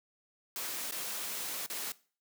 white noise with dropouts, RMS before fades -38 dBFS, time 0.56-1.92 s, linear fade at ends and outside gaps 1 ms, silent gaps 0.911-0.922 / 1.662-1.7 s, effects noise-tail reverb RT60 0.4 s tail -20 dB re dry + high-pass 200 Hz 12 dB/octave

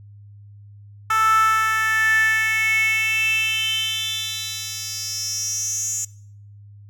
10% pulse tone with high-pass filter sweep, 440 Hz, A4, in tune, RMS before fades -21 dBFS, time 1.1-6.05 s, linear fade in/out 5 ms, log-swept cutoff 1200 to 7000 Hz, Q 7.6, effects noise-tail reverb RT60 0.6 s tail -22 dB re dry + added 102 Hz sine -41 dBFS peak until 6.89 s

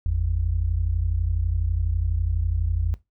sine tone pair together, 51.92 / 84 Hz, G#1 / E2, 0 / +33 cents, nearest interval minor sixth, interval 833 cents, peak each -23 dBFS, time 0.06-2.94 s, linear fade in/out 0 ms, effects noise-tail reverb RT60 0.2 s tail -18 dB re dry

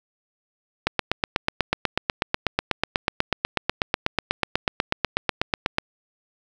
click train, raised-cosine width 0.3 ms, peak -3 dBFS, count 41, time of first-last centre 0.87-5.784 s, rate 8.14 Hz, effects 7-bit

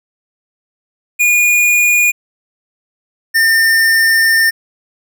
square tone pair in turn, 2440 / 1806.7 Hz, D#7 / A6, -34 / +45 cents, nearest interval perfect fourth, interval 521 cents, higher first, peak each -9 dBFS, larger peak neither, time 1.19-2.12 / 3.34-4.51 s, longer second, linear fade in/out 20 ms, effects none

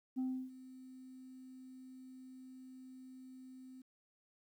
sine tone with ADSR envelope, 258.4 Hz, C4, 21 cents flat, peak -31 dBFS, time 0.16-3.82 s, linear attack 27 ms, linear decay 310 ms, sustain -20 dB, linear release 7 ms, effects tanh soft clip ceiling -33 dBFS + 12-bit

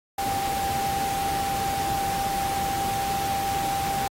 sine tone in noise, 789 Hz, G5, 11 cents sharp, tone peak -25 dBFS, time 0.18-4.08 s, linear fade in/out 5 ms, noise pink, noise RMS -32 dBFS, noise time 0.18-4.08 s, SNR +4 dB, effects high-pass 60 Hz 12 dB/octave + AAC 48 kbps

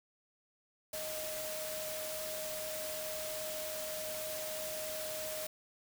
sine tone in noise, 622.3 Hz, D#5, in tune, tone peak -41 dBFS, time 0.93-5.47 s, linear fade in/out 5 ms, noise white, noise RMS -42 dBFS, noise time 0.93-5.47 s, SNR -2 dB, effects none

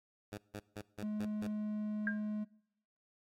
10% pulse tone bursts, 103.6 Hz, G#2, 4 cents flat, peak -34 dBFS, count 6, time 0.32-1.474 s, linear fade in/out 5 ms, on 59 ms, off 160 ms
triangle tone, 211.6 Hz, G#3, 33 cents sharp, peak -33 dBFS, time 1.02-2.45 s, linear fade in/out 20 ms
sine tone with exponential decay, 1608 Hz, G6, 44 cents sharp, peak -29 dBFS, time 2.07-2.21 s, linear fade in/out 2 ms, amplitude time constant 29 ms
effects noise-tail reverb RT60 0.8 s tail -23 dB re dry + AAC 64 kbps

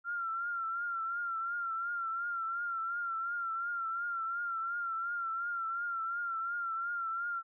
sine tone with vibrato, 1373 Hz, F6, 30 cents flat, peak -33 dBFS, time 0.04-7.43 s, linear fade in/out 50 ms, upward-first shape triangle, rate 2.8 Hz, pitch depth 67 cents each way, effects none

